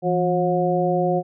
harmonic tone with a mistuned harmonic, 180.1 Hz, F#3, 46 cents flat, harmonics 1 / 2 / 3 / 4, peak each -23 / -23 / -23 / -23 dBFS, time 0.02-1.23 s, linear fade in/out 50 ms, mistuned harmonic 1, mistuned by -110 cents, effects none

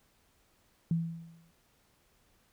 sine tone with exponential decay, 166 Hz, E3, 12 cents sharp, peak -24 dBFS, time 0.91-1.51 s, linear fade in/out 2 ms, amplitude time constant 130 ms, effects pink hiss -69 dBFS RMS until 2.52 s

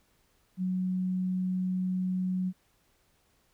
sine tone, 184.5 Hz, F#3, 5 cents flat, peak -27 dBFS, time 0.57-2.53 s, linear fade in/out 50 ms, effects pink hiss -69 dBFS RMS until 3.53 s

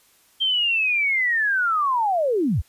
sine linear sweep, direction down, 3179 to 50.9 Hz, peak -18 dBFS, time 0.4-2.62 s, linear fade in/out 20 ms, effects white hiss -58 dBFS RMS until 2.68 s + resampled to 32000 Hz

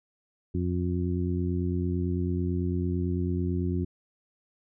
harmonic tone, 89 Hz, F2, 33 cents sharp, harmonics 1 / 2 / 3 / 4, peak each -28 / -31 / -33 / -34 dBFS, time 0.54-3.85 s, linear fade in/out 10 ms, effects none

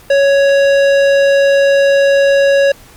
sine tone with tanh clipping, 556 Hz, C#5, 5 cents sharp, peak -9 dBFS, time 0.1-2.72 s, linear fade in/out 5 ms, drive 16 dB, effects pink hiss -41 dBFS RMS until 2.96 s + Opus 48 kbps

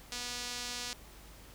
sawtooth tone with band-pass filter, 244.2 Hz, B3, 19 cents flat, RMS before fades -40 dBFS, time 0.12-0.93 s, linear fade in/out 0 ms, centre 5300 Hz, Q 1.3, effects added 50 Hz sine -55 dBFS peak until 1.54 s + pink hiss -55 dBFS RMS until 1.54 s

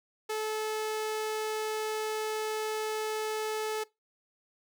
sawtooth tone, 433.1 Hz, A4, 27 cents flat, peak -27 dBFS, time 0.29-3.84 s, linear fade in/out 10 ms, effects noise-tail reverb RT60 0.2 s tail -21 dB re dry

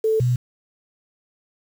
sine tone pair in turn, 440 / 123.47 Hz, A4 / B2, 0 / 0 cents, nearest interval octave + minor seventh, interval 2200 cents, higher first, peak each -16 dBFS, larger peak neither, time 0.04-0.2 / 0.2-0.36 s, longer neither, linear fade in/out 5 ms, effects 7-bit

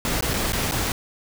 pink noise with dropouts, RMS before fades -24 dBFS, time 0.05-0.92 s, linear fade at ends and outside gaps 1 ms, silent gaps 0.209-0.224 / 0.335-0.339 / 0.522-0.531 / 0.712-0.72 s, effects none

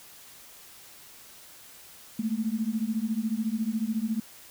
sine beating tone pair, 214 / 228 Hz, A3 / A#3, -48 / -38 cents, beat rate 14 Hz, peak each -29 dBFS, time 2.19-4.2 s, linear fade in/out 5 ms, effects white hiss -50 dBFS RMS until 4.5 s

